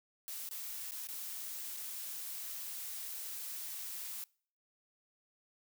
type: noise with dropouts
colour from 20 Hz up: blue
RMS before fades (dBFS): -43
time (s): 0.28-4.24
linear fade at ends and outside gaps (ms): 0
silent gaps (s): 0.489-0.511 / 0.91-0.919 / 1.071-1.087 / 1.766-1.77
effects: noise-tail reverb RT60 0.5 s tail -25 dB re dry